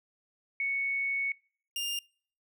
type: tone pair in turn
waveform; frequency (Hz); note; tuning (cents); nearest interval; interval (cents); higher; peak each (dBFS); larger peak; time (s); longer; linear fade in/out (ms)
sine / sawtooth; 2217 / 2807; C#7 / F7; 0 / +8; major third; 408; second; -28; neither; 0.6-1.32 / 1.76-1.99; first; 2
effects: noise-tail reverb RT60 0.5 s tail -26 dB re dry